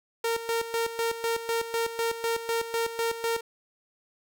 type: tone with tremolo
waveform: sawtooth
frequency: 460 Hz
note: A#4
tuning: 23 cents flat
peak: -21 dBFS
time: 0.24-3.41 s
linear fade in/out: 5 ms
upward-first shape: square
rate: 4 Hz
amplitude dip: 70%
effects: none